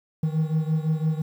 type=beating tone pair; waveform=triangle; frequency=155.56 / 161.46 Hz; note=D#3 / E3; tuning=0 / -36 cents; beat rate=5.9 Hz; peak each=-21 / -24 dBFS; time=0.23-1.22 s; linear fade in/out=5 ms; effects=9-bit